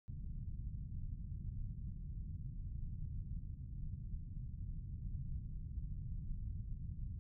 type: low-pass noise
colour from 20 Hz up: pink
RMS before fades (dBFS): -44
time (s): 0.08-7.19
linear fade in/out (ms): 0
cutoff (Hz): 150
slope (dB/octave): 24
effects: none